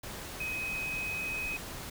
sine tone in noise, 2524 Hz, D#7, 24 cents sharp, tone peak -33 dBFS, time 0.4-1.57 s, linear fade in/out 5 ms, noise pink, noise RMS -42 dBFS, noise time 0.03-1.9 s, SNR +6 dB, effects none

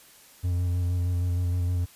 triangle tone with vibrato, 88.7 Hz, F2, 27 cents sharp, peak -21 dBFS, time 0.43-1.86 s, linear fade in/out 20 ms, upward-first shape square, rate 6.4 Hz, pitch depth 18 cents each way, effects white hiss -53 dBFS RMS until 1.95 s + resampled to 32000 Hz

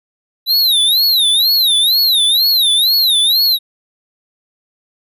square tone with vibrato, 3894 Hz, B7, 25 cents flat, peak -10 dBFS, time 0.46-3.59 s, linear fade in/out 50 ms, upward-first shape sine, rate 2.1 Hz, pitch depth 200 cents each way, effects none

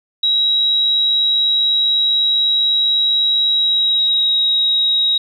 sine tone with pitch glide, 3852 to 3810 Hz, B7 to A#7, -44 to +37 cents, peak -12 dBFS, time 0.23-5.18 s, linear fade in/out 5 ms, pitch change -19 cents, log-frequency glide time 3.53-4.31 s, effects 8-bit

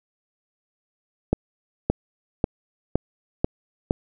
accelerating click train, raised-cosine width 2 ms, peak -5 dBFS, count 6, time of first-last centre 1.33-3.909 s, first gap 570 ms, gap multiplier 0.95, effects none

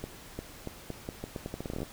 accelerating click train, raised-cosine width 2 ms, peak -22 dBFS, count 18, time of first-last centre 0.04-1.831 s, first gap 350 ms, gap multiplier 0.81, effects pink hiss -49 dBFS RMS until 1.92 s

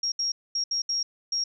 sine tone bursts at uneven times, 5588 Hz, F8, in tune, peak -24 dBFS, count 6, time 0.03-0.12 / 0.19-0.32 / 0.55-0.64 / 0.71-0.82 / 0.89-1.03 / 1.32-1.44 s, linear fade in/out 5 ms, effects none

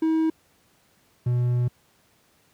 triangle tone pair in turn, 320 / 122.52 Hz, D#4 / B2, +49 / -13 cents, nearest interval octave + perfect fourth, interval 1662 cents, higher first, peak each -17 dBFS, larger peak neither, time 0.02-0.3 / 1.26-1.68 s, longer second, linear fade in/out 5 ms, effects pink hiss -62 dBFS RMS until 2.53 s + high-pass 80 Hz 12 dB/octave

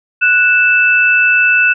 sine tone pair together, 1477.2 / 2637 Hz, F#6 / E7, -3 / 0 cents, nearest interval minor seventh, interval 1003 cents, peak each -10 dBFS, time 0.21-1.74 s, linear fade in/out 20 ms, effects none

